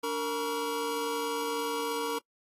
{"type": "tone cluster", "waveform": "square", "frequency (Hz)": [291.6, 461.1, 958, 1126], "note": ["D4", "A#4", "A#5", "C#6"], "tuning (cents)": [-12, -19, 47, 27], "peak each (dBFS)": [-39, -33, -36, -40], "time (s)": [0.03, 2.19], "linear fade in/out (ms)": 10, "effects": ["noise-tail reverb RT60 0.1 s tail -26 dB re dry", "AAC 48 kbps"]}